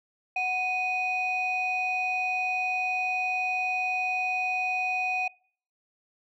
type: tone pair together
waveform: sine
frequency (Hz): 739.7 / 2488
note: F#5 / D#7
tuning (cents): -1 / -1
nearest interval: octave + major sixth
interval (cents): 2100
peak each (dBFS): -28 / -26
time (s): 0.36-5.28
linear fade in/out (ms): 5
effects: noise-tail reverb RT60 0.5 s tail -24 dB re dry + tanh soft clip ceiling -20 dBFS